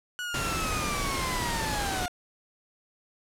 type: linear sweep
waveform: 30% pulse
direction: down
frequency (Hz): 1471 to 708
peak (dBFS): -29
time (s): 0.19-2.08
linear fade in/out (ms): 0
type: noise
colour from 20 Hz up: pink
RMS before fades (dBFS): -31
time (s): 0.34-2.06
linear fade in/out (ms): 2
effects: low-pass 11000 Hz 12 dB/octave